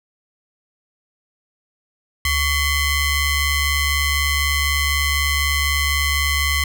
sawtooth ring-modulated tone, 1052 Hz, C6, 9 cents sharp, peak -10 dBFS, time 2.25-6.64 s, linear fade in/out 2 ms, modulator 980 Hz, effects none

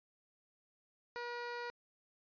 15% pulse tone, 480 Hz, B4, 49 cents flat, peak -34 dBFS, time 1.16-1.7 s, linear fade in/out 0 ms, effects resampled to 11025 Hz

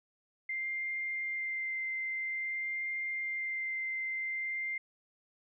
sine tone with vibrato, 2093 Hz, C7, in tune, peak -33 dBFS, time 0.49-4.78 s, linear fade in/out 5 ms, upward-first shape sine, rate 0.5 Hz, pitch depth 10 cents each way, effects none

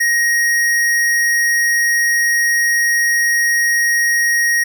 square tone, 1879 Hz, A#6, 13 cents sharp, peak -13 dBFS, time 0-4.64 s, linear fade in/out 10 ms, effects none

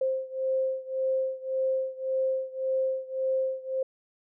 sine beating tone pair, 525 / 526.8 Hz, C5 / C5, +6 / +12 cents, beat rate 1.8 Hz, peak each -28 / -30 dBFS, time 0.01-3.83 s, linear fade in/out 5 ms, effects none

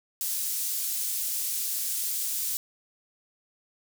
pink high-pass noise, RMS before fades -30 dBFS, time 0.21-2.57 s, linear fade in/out 0 ms, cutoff 8000 Hz, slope 12 dB/octave, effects none

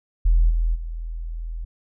sine tone with level steps, 41.2 Hz, E1, in tune, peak -12 / -17 / -27 dBFS, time 0.25-1.65 s, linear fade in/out 10 ms, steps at 0.49 / 0.74 s, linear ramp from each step 20 ms, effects tanh soft clip ceiling -8 dBFS

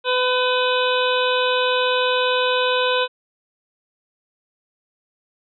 harmonic tone with a mistuned harmonic, 503 Hz, B4, 32 cents sharp, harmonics 1 / 2 / 3 / 5 / 6 / 7 / 8, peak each -20 / -23 / -25 / -27 / -28 / -28 / -29 dBFS, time 0.04-3.08 s, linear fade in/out 50 ms, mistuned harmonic 8, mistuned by -72 cents, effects none

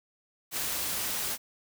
white noise, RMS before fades -32 dBFS, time 0.51-1.38 s, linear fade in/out 50 ms, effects none

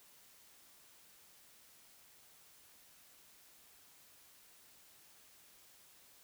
silence, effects white hiss -63 dBFS RMS until 6.23 s

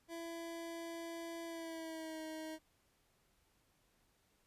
25% pulse tone with pitch glide, 334.3 to 315.5 Hz, E4 to D#4, +24 to +24 cents, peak -40 dBFS, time 0.08-2.59 s, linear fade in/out 50 ms, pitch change -100 cents, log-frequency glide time 1.45-2.23 s, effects pink hiss -75 dBFS RMS until 4.46 s + resampled to 32000 Hz

